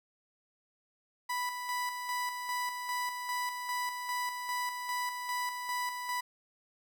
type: tone with tremolo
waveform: 30% pulse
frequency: 987.8 Hz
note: B5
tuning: in tune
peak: -29 dBFS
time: 1.29-6.21 s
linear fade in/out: 10 ms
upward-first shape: square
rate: 2.5 Hz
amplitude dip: 45%
effects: 11-bit